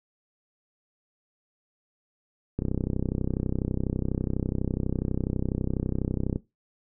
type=click train; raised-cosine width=3 ms; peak=-14 dBFS; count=122; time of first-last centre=2.59-6.359 s; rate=32.1 Hz; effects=noise-tail reverb RT60 0.2 s tail -17 dB re dry